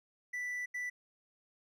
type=tone bursts at uneven times; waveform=triangle; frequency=1975.5 Hz; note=B6; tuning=in tune; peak=-34 dBFS; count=2; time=0.33-0.66 / 0.74-0.9 s; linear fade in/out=10 ms; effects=none